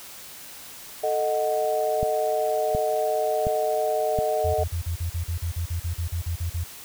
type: chord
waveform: sine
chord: D# diminished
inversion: second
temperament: equal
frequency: 440 / 622.3 / 740 Hz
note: A4 / D#5 / F#5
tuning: 0 / 0 / 0 cents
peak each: -27 / -24 / -27 dBFS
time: 1.03-4.64 s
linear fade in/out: 10 ms
type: click train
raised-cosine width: 5 ms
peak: -16 dBFS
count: 4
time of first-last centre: 2.03-4.188 s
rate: 1.39 Hz
type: tone bursts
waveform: sine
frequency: 84.9 Hz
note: F2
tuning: 48 cents flat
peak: -24 dBFS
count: 16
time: 4.44-6.64 s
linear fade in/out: 10 ms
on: 100 ms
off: 40 ms
effects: white hiss -42 dBFS RMS until 6.84 s